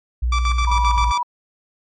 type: tone with pitch glide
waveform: sine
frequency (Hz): 60.3 to 57.08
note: B1 to A#1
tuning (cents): -41 to -36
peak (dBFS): -16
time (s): 0.22-1.12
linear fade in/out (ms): 10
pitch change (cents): -95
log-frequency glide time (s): 0.58-0.86
type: tone with tremolo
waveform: sawtooth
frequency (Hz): 1164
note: D6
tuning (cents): -16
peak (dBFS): -15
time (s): 0.32-1.18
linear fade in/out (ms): 5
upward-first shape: square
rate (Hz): 7.6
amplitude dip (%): 70
type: tone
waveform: sine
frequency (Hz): 973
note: B5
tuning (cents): -26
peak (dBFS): -18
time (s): 0.67-1.23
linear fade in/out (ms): 5
effects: low-pass 6000 Hz 12 dB/octave + MP3 32 kbps